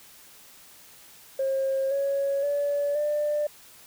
sine tone with pitch steps, 537 / 555.3 / 574.2 / 593.8 Hz, C5 / C#5 / D5 / D5, +45 / +3 / -39 / +19 cents, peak -22 dBFS, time 1.39-3.47 s, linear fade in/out 5 ms, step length 520 ms, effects tanh soft clip ceiling -19 dBFS + white hiss -51 dBFS RMS until 3.86 s

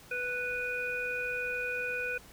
harmonic tone, 493.9 Hz, B4, in tune, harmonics 1 / 3 / 5, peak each -38 / -35 / -35 dBFS, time 0.11-2.18 s, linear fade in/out 5 ms, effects added 50 Hz sine -62 dBFS peak until 2.32 s + pink hiss -54 dBFS RMS until 2.32 s

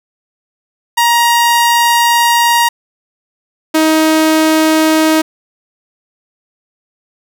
sawtooth tone pair in turn, 943 / 315.5 Hz, A#5 / D#4, +20 / +24 cents, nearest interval octave + perfect fifth, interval 1896 cents, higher first, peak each -4 dBFS, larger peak neither, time 0.97-2.69 / 3.74-5.22 s, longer first, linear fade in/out 10 ms, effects none

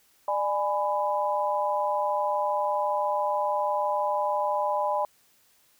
sine chord, G# diminished, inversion second, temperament just, 598 / 830.6 / 996.7 Hz, D5 / G#5 / B5, +31 / 0 / +16 cents, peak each -28 dBFS, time 0.28-5.05 s, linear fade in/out 2 ms, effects white hiss -63 dBFS RMS until 5.79 s

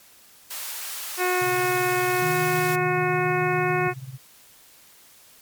white high-pass noise, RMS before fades -33 dBFS, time 0.5-2.76 s, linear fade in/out 10 ms, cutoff 750 Hz, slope 12 dB/octave
harmonic tone, 363.5 Hz, F#4, 31 cents flat, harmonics 1 / 2 / 3 / 4 / 5 / 6 / 7, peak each -24 / -27 / -29 / -30 / -31 / -32 / -32 dBFS, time 1.17-3.94 s, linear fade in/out 50 ms
sine tone with tremolo, 131.1 Hz, C3, 4 cents sharp, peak -31 dBFS, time 1.41-4.18 s, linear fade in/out 10 ms, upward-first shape sine, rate 18 Hz, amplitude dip 80%
sine tone with vibrato, 156.1 Hz, D#3, 6 cents sharp, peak -28 dBFS, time 2.22-3.88 s, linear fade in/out 2 ms, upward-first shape sine, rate 6.9 Hz, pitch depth 11 cents each way
effects white hiss -52 dBFS RMS until 5.41 s + MP3 96 kbps

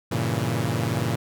sawtooth chord, G diminished seventh, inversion none, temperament equal, 98 / 116.54 / 138.59 / 164.81 Hz, G2 / Bb2 / Db3 / Fb3, 0 / 0 / 0 / 0 cents, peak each -27 / -22 / -25 / -26 dBFS, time 0.11-1.16 s, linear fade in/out 10 ms, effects none

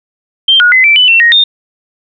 sine tone with pitch steps, 3156 / 1449 / 2039 / 2332 / 2994 / 2703 / 1873 / 3648 Hz, G7 / F#6 / C7 / D7 / F#7 / E7 / A#6 / A#7, +11 / -37 / -45 / -13 / +20 / +43 / +8 / -38 cents, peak -3 dBFS, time 0.48-1.44 s, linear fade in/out 5 ms, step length 120 ms, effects none

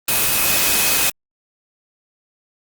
sine tone in noise, 2534 Hz, D#7, 31 cents sharp, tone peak -25 dBFS, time 0.08-1.1 s, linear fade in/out 5 ms, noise white, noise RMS -17 dBFS, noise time 0.08-1.1 s, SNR -11 dB, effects Opus 24 kbps

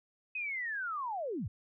sine linear sweep, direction down, 2551 to 68.2 Hz, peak -34 dBFS, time 0.35-1.48 s, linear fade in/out 5 ms, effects none

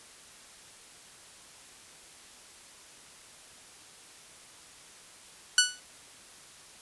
10% pulse tone with exponential decay, 1480 Hz, F#6, in tune, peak -7 dBFS, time 5.58-5.8 s, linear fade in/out 2 ms, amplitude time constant 47 ms, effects white hiss -52 dBFS RMS until 6.81 s + resampled to 24000 Hz

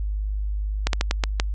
slowing click train, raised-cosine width 0.2 ms, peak -4 dBFS, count 6, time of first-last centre 0.87-1.399 s, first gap 62 ms, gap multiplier 1.27, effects added 51 Hz sine -23 dBFS peak until 1.54 s + resampled to 22050 Hz

